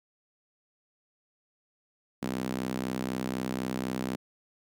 sawtooth tone with high-pass filter, 64 Hz, C2, 38 cents flat, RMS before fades -33 dBFS, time 2.22-4.16 s, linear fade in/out 10 ms, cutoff 220 Hz, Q 2.1, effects none

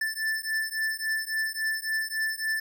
square beating tone pair, 1760 / 1763.6 Hz, A6 / A6, 0 / +4 cents, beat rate 3.6 Hz, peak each -31 dBFS, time 0.01-2.6 s, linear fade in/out 5 ms, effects none

